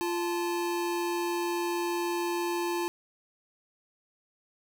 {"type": "tone pair together", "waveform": "square", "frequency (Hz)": [346.7, 873.6], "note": ["F4", "A5"], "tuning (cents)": [-13, -13], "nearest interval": "octave + major third", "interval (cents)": 1600, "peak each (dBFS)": [-30, -35], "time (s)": [0.01, 2.88], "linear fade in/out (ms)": 0, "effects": []}